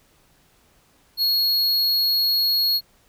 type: tone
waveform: square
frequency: 4319 Hz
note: C#8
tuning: 46 cents flat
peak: -18 dBFS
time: 1.17-2.81 s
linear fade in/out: 50 ms
effects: pink hiss -59 dBFS RMS until 3.08 s